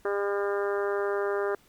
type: harmonic tone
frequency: 201.3 Hz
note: G3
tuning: 46 cents sharp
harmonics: 2 / 3 / 4 / 5 / 6 / 7 / 8 / 9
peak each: -27 / -34 / -39 / -40 / -37 / -39 / -40 / -46 dBFS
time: 0.05-1.55 s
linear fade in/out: 2 ms
effects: pink hiss -61 dBFS RMS until 1.68 s